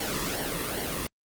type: noise with flanger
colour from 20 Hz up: pink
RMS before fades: -31 dBFS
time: 0-1.07 s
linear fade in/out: 5 ms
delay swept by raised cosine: 0.79 to 1.35 ms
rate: 2.5 Hz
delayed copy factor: -0.6
effects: Opus 48 kbps